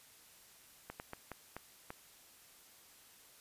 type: slowing click train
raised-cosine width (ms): 0.5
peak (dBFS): -28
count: 6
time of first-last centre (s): 0.9-1.904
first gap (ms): 99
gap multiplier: 1.36
effects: white hiss -61 dBFS RMS until 3.4 s + resampled to 32000 Hz